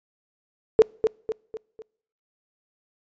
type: tone with echo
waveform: sine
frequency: 440 Hz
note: A4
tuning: in tune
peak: -9 dBFS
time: 0.79-0.82 s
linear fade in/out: 0 ms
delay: 250 ms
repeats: 4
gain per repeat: -7 dB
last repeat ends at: 1.82 s
effects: noise-tail reverb RT60 0.6 s tail -26 dB re dry + resampled to 16000 Hz